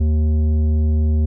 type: tone with tanh clipping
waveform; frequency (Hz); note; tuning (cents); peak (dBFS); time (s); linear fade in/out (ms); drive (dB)
sine; 77; D#2; -17; -15; 0-1.26; 10; 10
effects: none